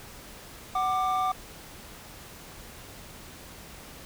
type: tone pair together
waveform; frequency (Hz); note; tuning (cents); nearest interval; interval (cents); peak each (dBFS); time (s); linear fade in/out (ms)
triangle; 747 / 1185.8; F#5 / D6; +16 / +16; minor sixth; 800; -25; 0.75-1.32; 5
effects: pink hiss -46 dBFS RMS until 4.05 s